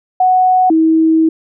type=tone pair in turn; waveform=sine; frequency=740 / 321.2 Hz; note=F#5 / E4; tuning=0 / -45 cents; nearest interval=octave + major second; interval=1445 cents; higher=first; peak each=-7 dBFS; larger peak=neither; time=0.2-0.7 / 0.7-1.29 s; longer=second; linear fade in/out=5 ms; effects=none

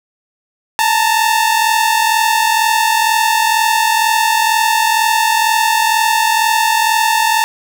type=tone pair together; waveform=sawtooth; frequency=872.9 / 915 Hz; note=A5 / A#5; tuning=-14 / -32 cents; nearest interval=minor second; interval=82 cents; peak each=-10 dBFS; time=0.79-7.44 s; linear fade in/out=0 ms; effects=none

